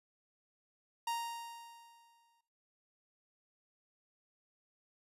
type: tone with exponential decay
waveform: 45% pulse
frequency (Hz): 932.3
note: A#5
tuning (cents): 0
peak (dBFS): -33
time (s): 1.07-2.41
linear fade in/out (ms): 5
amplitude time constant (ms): 290
effects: noise-tail reverb RT60 0.5 s tail -19 dB re dry + resampled to 32000 Hz